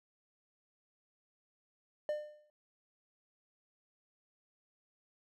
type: tone with exponential decay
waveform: triangle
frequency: 600 Hz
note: D5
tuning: 37 cents sharp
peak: -28 dBFS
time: 2.09-2.5 s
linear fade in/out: 1 ms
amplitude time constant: 87 ms
effects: none